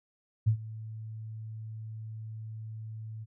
sine tone with ADSR envelope, 110 Hz, A2, in tune, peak -19 dBFS, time 0.46-3.26 s, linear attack 18 ms, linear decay 88 ms, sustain -19 dB, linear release 33 ms, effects none

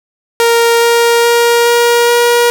sawtooth tone with pitch steps, 466.2 / 468.9 / 471.6 / 474.3 / 477.1 Hz, A#4 / A#4 / A#4 / A#4 / A#4, 0 / +10 / +20 / +30 / +40 cents, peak -3 dBFS, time 0.4-2.5 s, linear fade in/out 0 ms, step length 420 ms, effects none

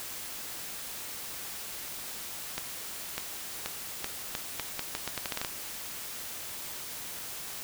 accelerating click train, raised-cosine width 0.2 ms, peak -14 dBFS, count 15, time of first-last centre 2.58-5.448 s, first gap 600 ms, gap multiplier 0.8, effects white hiss -40 dBFS RMS until 7.63 s

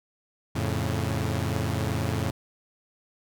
sawtooth chord, F augmented, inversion none, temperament equal, 87.31 / 110 / 138.59 Hz, F2 / A2 / C#3, 0 / 0 / 0 cents, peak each -26 / -25 / -27 dBFS, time 0.55-2.31 s, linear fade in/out 10 ms, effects none

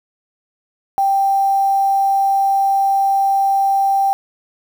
sine tone with quantisation, 785 Hz, G5, 2 cents sharp, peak -12 dBFS, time 0.98-4.13 s, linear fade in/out 0 ms, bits 6, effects none

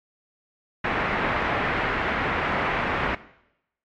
white low-pass noise, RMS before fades -25 dBFS, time 0.84-3.15 s, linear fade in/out 5 ms, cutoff 2100 Hz, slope 24 dB/octave, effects noise-tail reverb RT60 0.8 s tail -17 dB re dry + MP3 64 kbps

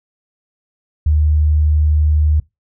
sine tone, 76 Hz, D#2, 40 cents flat, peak -10 dBFS, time 1.06-2.4 s, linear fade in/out 5 ms, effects noise-tail reverb RT60 0.2 s tail -22 dB re dry

